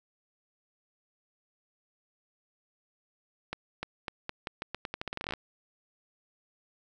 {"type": "accelerating click train", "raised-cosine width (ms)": 0.3, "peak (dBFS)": -18, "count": 20, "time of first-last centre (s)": [3.53, 5.337], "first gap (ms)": 300, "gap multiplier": 0.84, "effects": []}